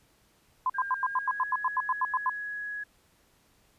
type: tone bursts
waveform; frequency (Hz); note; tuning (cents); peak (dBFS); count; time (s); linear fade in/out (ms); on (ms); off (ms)
sine; 1022; C6; -41; -23; 14; 0.66-2.296; 2; 37; 86
type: tone with pitch glide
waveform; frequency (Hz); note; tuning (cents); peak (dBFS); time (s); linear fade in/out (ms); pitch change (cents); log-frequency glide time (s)
sine; 1604 to 1673.1; G6 to G#6; +39 to +12; -33; 0.74-2.84; 10; +73; 1-1.5
effects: pink hiss -65 dBFS RMS until 3.78 s + resampled to 32000 Hz